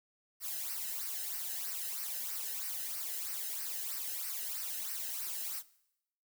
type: noise with flanger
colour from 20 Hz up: blue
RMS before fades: -39 dBFS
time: 0.4-5.63 s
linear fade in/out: 50 ms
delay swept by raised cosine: 0.28 to 0.89 ms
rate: 3.1 Hz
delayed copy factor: -0.7
effects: noise-tail reverb RT60 0.8 s tail -19 dB re dry